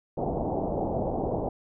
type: low-pass noise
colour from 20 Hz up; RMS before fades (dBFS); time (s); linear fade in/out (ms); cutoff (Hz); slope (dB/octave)
white; -29; 0.17-1.49; 5; 800; 48
effects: none

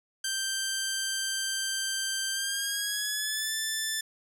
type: tone with pitch glide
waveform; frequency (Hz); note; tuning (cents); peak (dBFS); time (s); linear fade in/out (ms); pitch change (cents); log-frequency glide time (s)
10% pulse; 1568 to 1760; G6 to A6; 0 to 0; -20; 0.24-4.01; 5; +200; 2.29-3.53
effects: none

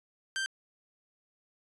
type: tone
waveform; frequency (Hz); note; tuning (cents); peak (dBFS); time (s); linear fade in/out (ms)
sawtooth; 1568; G6; 0; -27; 0.36-0.46; 0
effects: resampled to 22050 Hz

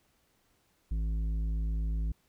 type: tone with tanh clipping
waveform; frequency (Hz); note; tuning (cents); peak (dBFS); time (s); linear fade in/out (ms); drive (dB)
sine; 54; A1; -32; -30; 0.91-2.12; 5; 9
effects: pink hiss -71 dBFS RMS until 2.28 s

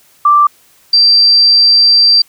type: tone pair in turn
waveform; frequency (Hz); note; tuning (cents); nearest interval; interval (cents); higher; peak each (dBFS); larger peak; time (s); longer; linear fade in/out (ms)
sine; 1174.7 / 4699; D6 / D8; 0 / 0; 2 octaves; 2400; second; -4; neither; 0.25-0.47 / 0.93-2.22; second; 5
effects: white hiss -48 dBFS RMS until 2.28 s

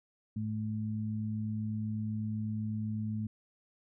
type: tone pair together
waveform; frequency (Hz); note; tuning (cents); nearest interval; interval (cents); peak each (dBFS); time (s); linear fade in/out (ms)
sine; 108 / 216; A2 / A3; -32 / -32; octave; 1200; -35 / -35; 0.36-3.27; 5
effects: none

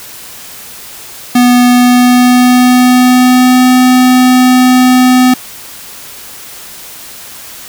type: tone with pitch glide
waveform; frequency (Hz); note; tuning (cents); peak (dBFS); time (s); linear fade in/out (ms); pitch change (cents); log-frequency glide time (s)
square; 245.8 to 253.1; B3 to B3; -8 to +43; -4; 1.35-5.34; 5; +51; 1.67-3.68
effects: white hiss -29 dBFS RMS until 7.68 s

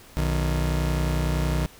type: tone pair together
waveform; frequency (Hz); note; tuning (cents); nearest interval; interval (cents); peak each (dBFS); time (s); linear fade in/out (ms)
40% pulse; 61.7 / 154.22; B1 / D#3; -1 / -15; octave + major third; 1586; -23 / -25; 0.17-1.66; 0
effects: pink hiss -49 dBFS RMS until 1.79 s

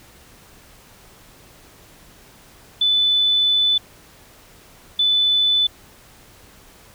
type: tone bursts at uneven times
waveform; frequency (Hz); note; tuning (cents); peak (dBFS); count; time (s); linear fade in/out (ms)
sine; 3497; A7; -11; -14; 2; 2.81-3.78 / 4.99-5.67; 5
effects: pink hiss -48 dBFS RMS until 6.94 s

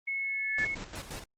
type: tone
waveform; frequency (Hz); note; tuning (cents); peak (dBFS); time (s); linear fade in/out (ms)
sine; 2189; C#7; -22; -30; 0.07-0.75; 10
type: tone with exponential growth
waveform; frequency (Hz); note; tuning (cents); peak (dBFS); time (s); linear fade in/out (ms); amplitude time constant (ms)
sine; 1737; A6; -23; -25; 0.14-0.65; 5; 110
type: noise with tremolo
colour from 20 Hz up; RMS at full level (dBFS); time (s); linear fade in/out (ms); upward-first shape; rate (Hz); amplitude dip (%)
pink; -39; 0.58-1.24; 2; square; 5.7; 60
effects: low-pass 11000 Hz 12 dB/octave + Opus 24 kbps

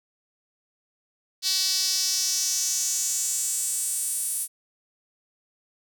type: tone with high-pass filter sweep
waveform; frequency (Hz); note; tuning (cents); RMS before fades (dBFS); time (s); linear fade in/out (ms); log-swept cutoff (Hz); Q
sawtooth; 379.3; F#4; +43; -26; 1.42-4.48; 50; 4500 to 9900; 3.8
effects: none

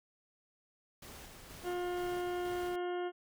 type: noise with tremolo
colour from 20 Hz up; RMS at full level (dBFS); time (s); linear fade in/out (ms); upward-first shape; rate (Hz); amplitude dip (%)
pink; -50; 1.02-2.76; 5; square; 2.1; 30
type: harmonic tone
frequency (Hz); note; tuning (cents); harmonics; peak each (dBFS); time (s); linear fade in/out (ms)
355.8; F4; +32; 1 / 2 / 3 / 4 / 5 / 6 / 8 / 9; -35 / -41 / -50 / -48 / -55 / -56 / -56 / -57; 1.63-3.12; 50
effects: none

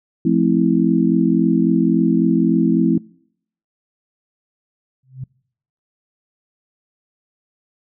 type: chord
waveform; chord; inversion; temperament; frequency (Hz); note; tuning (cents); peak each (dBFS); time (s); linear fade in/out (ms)
sine; F major seventh; none; just; 174.61 / 218.3 / 261.9 / 327.4; F3 / A3 / C4 / E4; 0 / -13 / +2 / -12; -18; 0.25-2.98; 5
type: tone with exponential growth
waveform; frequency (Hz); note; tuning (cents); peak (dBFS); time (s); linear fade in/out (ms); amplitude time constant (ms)
sine; 130.6; C3; -3; -22; 5.03-5.24; 5; 45
effects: noise-tail reverb RT60 0.7 s tail -26 dB re dry

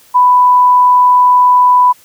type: tone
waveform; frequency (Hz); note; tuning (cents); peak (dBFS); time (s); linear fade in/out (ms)
sine; 993; B5; +9; -4; 0.14-1.93; 20
effects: white hiss -45 dBFS RMS until 2.04 s

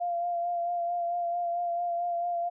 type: tone with vibrato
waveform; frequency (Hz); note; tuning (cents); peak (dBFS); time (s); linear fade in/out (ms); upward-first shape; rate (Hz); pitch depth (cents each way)
sine; 694; F5; -11; -27; 0-2.5; 20; sine; 4.5; 23
effects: none

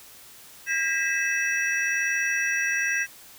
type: tone cluster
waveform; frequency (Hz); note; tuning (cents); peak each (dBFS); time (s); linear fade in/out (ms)
sine; 1613 / 1892 / 1973 / 2613 / 5760; G6 / A#6 / B6 / E7 / F#8; +49 / +25 / -2 / -16 / -47; -26 / -32 / -29 / -28 / -33; 0.66-3.07; 50
effects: tanh soft clip ceiling -11 dBFS + white hiss -48 dBFS RMS until 3.38 s

